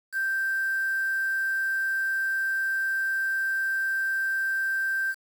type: tone with quantisation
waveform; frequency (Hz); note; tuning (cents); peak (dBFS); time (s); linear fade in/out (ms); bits
sine; 1568; G6; 0; -24; 0.12-5.15; 50; 7
effects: none